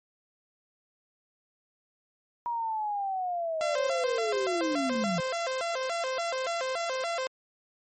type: linear sweep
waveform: sine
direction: down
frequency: 959 to 163.2 Hz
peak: -28 dBFS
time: 2.46-5.2 s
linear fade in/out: 0 ms
type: tone with vibrato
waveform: sawtooth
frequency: 595 Hz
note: D5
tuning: 22 cents sharp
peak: -25 dBFS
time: 3.61-7.27 s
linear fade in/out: 0 ms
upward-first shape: square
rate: 3.5 Hz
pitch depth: 230 cents each way
effects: MP3 32 kbps